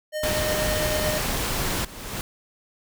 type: tone with tremolo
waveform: square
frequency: 612 Hz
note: D#5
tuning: 29 cents flat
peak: -25 dBFS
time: 0.12-1.21 s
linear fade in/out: 50 ms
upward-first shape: sine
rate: 8.7 Hz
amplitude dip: 30%
type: noise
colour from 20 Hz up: pink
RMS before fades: -26 dBFS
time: 0.23-1.85 s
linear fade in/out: 5 ms
type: noise with exponential growth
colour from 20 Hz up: pink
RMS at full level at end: -29 dBFS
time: 1.24-2.21 s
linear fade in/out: 0 ms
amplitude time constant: 210 ms
effects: none